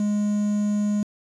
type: tone with quantisation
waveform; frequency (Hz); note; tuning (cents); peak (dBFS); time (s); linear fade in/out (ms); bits
triangle; 207.7; G#3; 0; -18; 0-1.03; 2; 7
effects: resampled to 24000 Hz